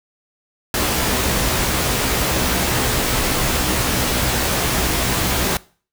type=noise with comb filter; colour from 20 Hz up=pink; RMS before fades=-19 dBFS; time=0.74-5.57 s; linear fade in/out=2 ms; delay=16 ms; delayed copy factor=+0.55; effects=noise-tail reverb RT60 0.4 s tail -21 dB re dry